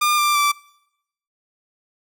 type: tone with pitch steps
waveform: sawtooth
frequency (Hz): 1204 / 1184.7 / 1165.7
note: D6 / D6 / D6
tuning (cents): +43 / +15 / -13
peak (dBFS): -12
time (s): 0.01-0.52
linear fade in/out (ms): 10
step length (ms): 170
effects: noise-tail reverb RT60 0.8 s tail -23 dB re dry